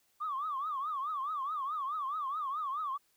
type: tone with vibrato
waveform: sine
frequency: 1159 Hz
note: D6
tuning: 23 cents flat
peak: -32 dBFS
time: 0.2-2.98 s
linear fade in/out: 20 ms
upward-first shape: triangle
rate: 4.7 Hz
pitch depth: 200 cents each way
effects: tanh soft clip ceiling -28 dBFS + white hiss -72 dBFS RMS until 3.16 s